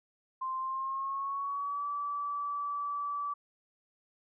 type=tone with pitch glide; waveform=sine; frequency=1046.5 to 1154.5 Hz; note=C6 to D6; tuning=0 to -30 cents; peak=-32 dBFS; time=0.41-3.34 s; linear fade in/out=10 ms; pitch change=+170 cents; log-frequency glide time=0.59-1.86 s; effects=none